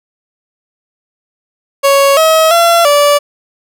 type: tone with pitch steps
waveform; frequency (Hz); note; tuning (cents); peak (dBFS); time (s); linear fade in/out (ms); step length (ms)
30% pulse; 555 / 639 / 680 / 580; C#5 / D#5 / F5 / D5; +2 / +46 / -46 / -22; -3; 1.83-3.19; 20; 340
effects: none